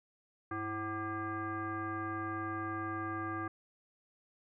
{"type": "tone with frequency modulation", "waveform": "sine", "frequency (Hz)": 758, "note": "F#5", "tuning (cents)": 42, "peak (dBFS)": -35, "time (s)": [0.51, 3.48], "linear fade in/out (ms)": 5, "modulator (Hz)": 429, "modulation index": 1.9, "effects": []}